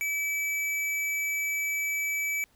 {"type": "tone", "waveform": "square", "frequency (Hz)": 2300, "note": "D7", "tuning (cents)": -37, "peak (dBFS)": -28, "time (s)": [0.01, 2.44], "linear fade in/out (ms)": 0, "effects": ["pink hiss -65 dBFS RMS until 2.55 s"]}